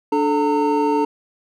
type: tone cluster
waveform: triangle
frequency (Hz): 293.4 / 435.6 / 913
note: D4 / A4 / A#5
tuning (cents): -2 / -17 / -36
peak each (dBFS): -18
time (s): 0.12-1.05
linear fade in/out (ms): 5
effects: none